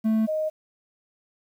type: tone pair in turn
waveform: triangle / sine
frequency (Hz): 220 / 622.3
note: A3 / D#5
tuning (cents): 0 / 0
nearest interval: octave + tritone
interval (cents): 1800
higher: second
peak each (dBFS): -17 / -23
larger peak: first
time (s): 0.04-0.27 / 0.27-0.5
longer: neither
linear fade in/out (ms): 20
effects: 9-bit